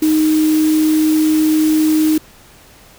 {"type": "tone in noise", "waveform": "sine", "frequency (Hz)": 311.1, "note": "D#4", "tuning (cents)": 0, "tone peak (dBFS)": -10, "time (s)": [0.02, 2.18], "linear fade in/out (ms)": 5, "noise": "white", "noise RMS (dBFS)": -27, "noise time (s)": [0.02, 2.18], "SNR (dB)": 14, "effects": ["pink hiss -44 dBFS RMS until 2.98 s"]}